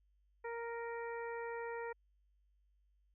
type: harmonic tone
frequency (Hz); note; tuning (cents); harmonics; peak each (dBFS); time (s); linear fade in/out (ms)
466.2; A#4; 0; 1 / 2 / 3 / 4 / 5; -42 / -46 / -52 / -50 / -56; 0.44-1.93; 10
effects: added 50 Hz sine -70 dBFS peak until 3.14 s